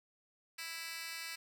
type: tone with high-pass filter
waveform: 10% pulse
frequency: 329.6 Hz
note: E4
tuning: in tune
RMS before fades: -44 dBFS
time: 0.58-1.36 s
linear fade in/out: 10 ms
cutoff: 2700 Hz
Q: 1.6
effects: none